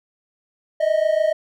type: tone pair together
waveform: triangle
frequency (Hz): 613.3 / 640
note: D#5 / D#5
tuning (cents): -25 / +49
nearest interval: minor second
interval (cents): 74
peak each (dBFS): -17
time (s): 0.8-1.33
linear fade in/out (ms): 10
effects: none